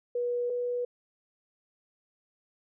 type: tone pair in turn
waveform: sine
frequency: 485 / 488.4 Hz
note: B4 / B4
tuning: -31 / -19 cents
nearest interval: unison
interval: 12 cents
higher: second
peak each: -27 / -28 dBFS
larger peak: first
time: 0.15-0.5 / 0.5-0.85 s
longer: neither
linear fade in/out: 5 ms
effects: none